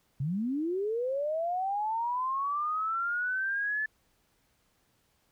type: linear sweep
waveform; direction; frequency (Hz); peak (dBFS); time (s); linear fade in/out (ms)
sine; up; 126.5 to 1745; -28; 0.2-3.86; 5
effects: pink hiss -71 dBFS RMS until 5.31 s